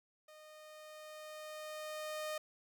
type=tone with level ramp; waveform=sawtooth; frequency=615 Hz; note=D#5; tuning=20 cents flat; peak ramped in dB=-52 to -34 dBFS; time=0.28-2.38 s; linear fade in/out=5 ms; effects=none